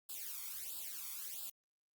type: noise with flanger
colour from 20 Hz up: blue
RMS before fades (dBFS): -45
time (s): 0.09-1.5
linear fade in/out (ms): 5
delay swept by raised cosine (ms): 0.24 to 0.9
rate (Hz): 1.5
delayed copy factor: +1
effects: Opus 48 kbps